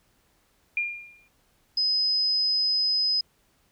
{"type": "tone with exponential decay", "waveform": "sine", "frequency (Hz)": 2406, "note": "D7", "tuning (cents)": 41, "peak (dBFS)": -21, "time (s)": [0.77, 1.28], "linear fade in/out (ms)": 2, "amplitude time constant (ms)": 110}
{"type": "tone", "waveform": "sine", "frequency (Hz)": 5040, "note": "D#8", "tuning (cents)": 21, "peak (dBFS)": -21, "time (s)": [1.77, 3.21], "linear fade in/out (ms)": 5}
{"effects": ["pink hiss -66 dBFS RMS until 3.71 s"]}